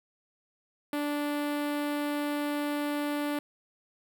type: tone with notch filter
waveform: sawtooth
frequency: 292.5 Hz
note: D4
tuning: 7 cents flat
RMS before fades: -31 dBFS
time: 0.93-3.39 s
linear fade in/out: 2 ms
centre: 6200 Hz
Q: 1
effects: 10-bit